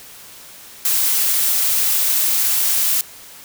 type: noise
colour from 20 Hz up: blue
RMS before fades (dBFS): -17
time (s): 0.85-3.01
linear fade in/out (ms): 2
effects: white hiss -40 dBFS RMS until 3.44 s